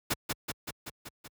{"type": "noise with echo", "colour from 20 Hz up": "pink", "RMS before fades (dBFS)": -28, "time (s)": [0.1, 0.14], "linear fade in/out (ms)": 10, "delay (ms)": 190, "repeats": 6, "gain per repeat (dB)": -3, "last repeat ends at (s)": 1.28, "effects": ["high-pass 60 Hz 12 dB/octave"]}